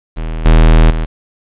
square tone with level steps, 40 Hz, D#1, 49 cents sharp, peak -18 / -4 / -14 dBFS, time 0.16-1.06 s, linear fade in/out 20 ms, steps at 0.45 / 0.9 s, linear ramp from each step 10 ms, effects resampled to 8000 Hz + 7-bit

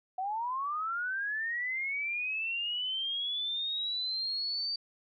sine linear sweep, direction up, 730 to 4642 Hz, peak -31 dBFS, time 0.18-4.76 s, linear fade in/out 5 ms, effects none

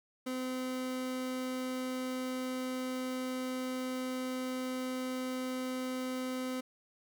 30% pulse tone, 256.3 Hz, C4, 36 cents flat, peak -32 dBFS, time 0.26-6.61 s, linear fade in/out 10 ms, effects none

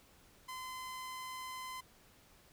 sawtooth tone, 1027 Hz, C6, 33 cents flat, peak -39 dBFS, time 0.48-1.81 s, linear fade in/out 10 ms, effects pink hiss -64 dBFS RMS until 2.52 s

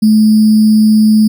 sine tone with sample-and-hold, 215.9 Hz, A3, 33 cents flat, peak -4 dBFS, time 0.02-1.28 s, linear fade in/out 10 ms, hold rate 4900 Hz, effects none

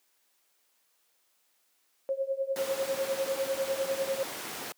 sine tone with tremolo, 540 Hz, C#5, 45 cents flat, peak -24 dBFS, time 2.09-4.23 s, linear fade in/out 0 ms, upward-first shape triangle, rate 10 Hz, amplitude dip 95%
pink noise, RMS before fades -37 dBFS, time 2.56-4.72 s, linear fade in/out 0 ms
effects white hiss -71 dBFS RMS until 4.77 s + high-pass 300 Hz 12 dB/octave

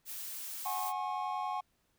blue noise, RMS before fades -42 dBFS, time 0.05-0.93 s, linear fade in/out 50 ms
triangle chord, F# suspended second, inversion none, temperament equal with one note detuned, 740 / 830.6 / 1082.8 Hz, F#5 / G#5 / C#6, 0 / 0 / -41 cents, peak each -36 dBFS, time 0.65-1.61 s, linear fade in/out 10 ms
effects pink hiss -75 dBFS RMS until 1.98 s

